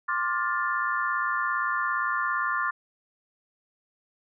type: chord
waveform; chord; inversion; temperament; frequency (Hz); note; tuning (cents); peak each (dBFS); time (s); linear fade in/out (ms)
sine; D minor seventh; third; just; 1057.2 / 1174.7 / 1409.6 / 1762; C6 / D6 / F6 / A6; +18 / 0 / +16 / +2; -30; 0.08-2.71; 10
effects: none